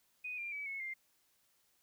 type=tone with pitch steps; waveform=sine; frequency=2489 / 2386 / 2288 / 2193 / 2103 Hz; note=D#7 / D7 / D7 / C#7 / C7; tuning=0 / +27 / -46 / -19 / +8 cents; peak=-39 dBFS; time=0.24-0.94 s; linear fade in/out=10 ms; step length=140 ms; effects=white hiss -74 dBFS RMS until 1.82 s